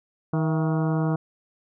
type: harmonic tone with a mistuned harmonic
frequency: 158.2 Hz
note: D#3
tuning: 29 cents sharp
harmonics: 1 / 2 / 3 / 4 / 5 / 6 / 7 / 8 / 9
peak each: -22 / -28 / -33 / -34 / -37 / -39 / -39 / -41 / -42 dBFS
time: 0.33-1.16 s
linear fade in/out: 5 ms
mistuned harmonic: 4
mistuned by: +73 cents
effects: none